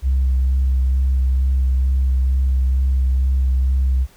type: tone with vibrato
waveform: sine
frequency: 65.41 Hz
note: C2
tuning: in tune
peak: -12 dBFS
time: 0.02-4.07 s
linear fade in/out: 50 ms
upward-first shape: sine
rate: 2.2 Hz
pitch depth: 18 cents each way
effects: tanh soft clip ceiling -11 dBFS + pink hiss -51 dBFS RMS until 4.16 s